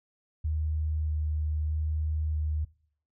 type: tone with vibrato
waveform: sine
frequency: 77 Hz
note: D#2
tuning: 17 cents flat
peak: -26 dBFS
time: 0.44-2.65 s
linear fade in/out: 10 ms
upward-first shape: square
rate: 0.79 Hz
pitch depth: 9 cents each way
effects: noise-tail reverb RT60 0.6 s tail -23 dB re dry